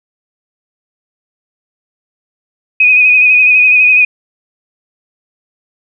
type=tone with vibrato; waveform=sine; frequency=2498 Hz; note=D#7; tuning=6 cents sharp; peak=-4 dBFS; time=2.8-4.05 s; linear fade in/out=5 ms; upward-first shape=sine; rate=12 Hz; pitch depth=33 cents each way; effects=none